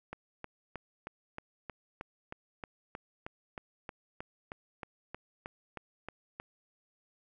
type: click train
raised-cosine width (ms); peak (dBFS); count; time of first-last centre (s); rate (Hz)
0.5; -25; 21; 0.13-6.4; 3.19
effects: none